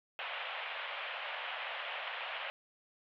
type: band-pass noise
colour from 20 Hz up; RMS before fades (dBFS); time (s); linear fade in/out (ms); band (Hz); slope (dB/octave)
white; -41; 0.19-2.5; 0; 530 to 3200; 48
effects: none